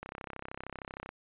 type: click train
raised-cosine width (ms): 0.5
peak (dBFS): -25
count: 36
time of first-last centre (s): 0.03-1.091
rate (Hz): 33
effects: resampled to 8000 Hz